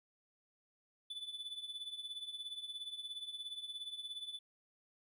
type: tone with tremolo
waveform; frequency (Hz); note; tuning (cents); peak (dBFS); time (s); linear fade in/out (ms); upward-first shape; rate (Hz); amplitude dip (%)
triangle; 3483; A7; -18; -38; 1.1-4.39; 5; triangle; 17; 80
effects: none